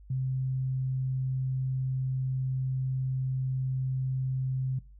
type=tone; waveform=sine; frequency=130.81 Hz; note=C3; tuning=in tune; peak=-27 dBFS; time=0.1-4.79 s; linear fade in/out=5 ms; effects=noise-tail reverb RT60 0.3 s tail -21 dB re dry + added 50 Hz sine -49 dBFS peak until 4.99 s